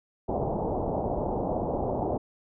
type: low-pass noise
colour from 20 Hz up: white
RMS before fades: -29 dBFS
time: 0.28-2.18 s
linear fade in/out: 10 ms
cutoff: 840 Hz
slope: 48 dB/octave
effects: none